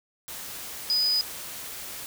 sine tone in noise, 4976 Hz, D#8, 1 cent flat, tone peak -21 dBFS, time 0.9-1.21 s, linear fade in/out 0 ms, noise white, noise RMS -38 dBFS, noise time 0.28-2.06 s, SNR +14 dB, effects none

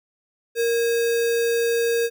sine tone with sample-and-hold, 466.2 Hz, A#4, in tune, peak -18 dBFS, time 0.55-2.1 s, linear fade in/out 50 ms, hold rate 2100 Hz, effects none

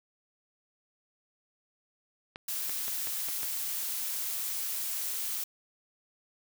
clicks, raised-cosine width 0.3 ms, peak -24 dBFS, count 6, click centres 2.359 / 2.695 / 2.881 / 3.072 / 3.286 / 3.432 s
blue noise, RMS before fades -34 dBFS, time 2.48-5.44 s, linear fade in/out 5 ms
effects none

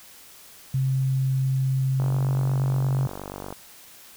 sine tone, 132.7 Hz, C3, 25 cents sharp, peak -20 dBFS, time 0.74-3.07 s, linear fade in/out 5 ms
click train, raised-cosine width 1 ms, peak -20 dBFS, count 75, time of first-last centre 2-3.526 s, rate 48.5 Hz
effects white hiss -48 dBFS RMS until 4.16 s

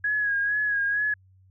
sine tone with vibrato, 1661.2 Hz, G#6, in tune, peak -22 dBFS, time 0.04-1.14 s, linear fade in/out 5 ms, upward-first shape sine, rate 2.2 Hz, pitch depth 42 cents each way, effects added 94 Hz sine -54 dBFS peak until 1.5 s

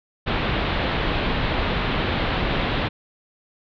pink low-pass noise, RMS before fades -23 dBFS, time 0.26-2.89 s, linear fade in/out 20 ms, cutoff 3900 Hz, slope 48 dB/octave, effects none

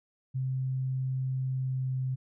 sine tone with pitch glide, 130.81 to 130.06 Hz, C3 to C3, 0 to -10 cents, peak -28 dBFS, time 0.34-2.16 s, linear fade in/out 20 ms, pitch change -10 cents, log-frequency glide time 1.5-1.97 s, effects none

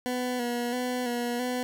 20% pulse tone with vibrato, 245 Hz, B3, 14 cents flat, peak -23 dBFS, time 0.06-1.63 s, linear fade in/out 0 ms, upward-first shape square, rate 1.5 Hz, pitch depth 32 cents each way, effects none

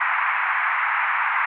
pink band-pass noise, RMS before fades -22 dBFS, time 0-1.46 s, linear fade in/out 10 ms, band 890 to 2300 Hz, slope 48 dB/octave, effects none

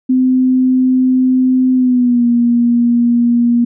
sine tone with pitch glide, 256.7 to 238.1 Hz, C4 to A#3, -33 to +37 cents, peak -8 dBFS, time 0.09-3.65 s, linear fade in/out 10 ms, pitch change -130 cents, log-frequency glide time 1.74-2.26 s, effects none

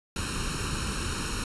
pink noise with comb filter, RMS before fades -31 dBFS, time 0.16-1.44 s, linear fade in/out 2 ms, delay 0.73 ms, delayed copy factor +0.8, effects resampled to 24000 Hz

